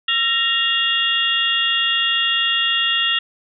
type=tone cluster; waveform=sine; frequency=1358 / 1860 / 2804 / 3337 / 3594 Hz; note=F6 / A#6 / F7 / G#7 / A7; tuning=-49 / -4 / +6 / +8 / +36 cents; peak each=-27 / -23 / -19 / -21 / -27 dBFS; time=0.08-3.19 s; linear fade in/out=5 ms; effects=none